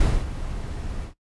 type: noise with ADSR envelope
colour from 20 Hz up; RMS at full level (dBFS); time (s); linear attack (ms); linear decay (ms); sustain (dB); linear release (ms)
brown; -17; 0-1.14; 6; 240; -13; 110
effects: noise-tail reverb RT60 0.1 s tail -17 dB re dry + resampled to 24000 Hz